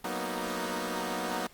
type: chord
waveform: 10% pulse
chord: B major seventh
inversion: second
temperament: equal with one note detuned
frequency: 185 / 232 / 246.9 / 311.1 Hz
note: F#3 / A#3 / B3 / D#4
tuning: 0 / -8 / 0 / 0 cents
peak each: -29 dBFS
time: 0.04-1.47 s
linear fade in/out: 5 ms
effects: pink hiss -57 dBFS RMS until 1.53 s + Opus 24 kbps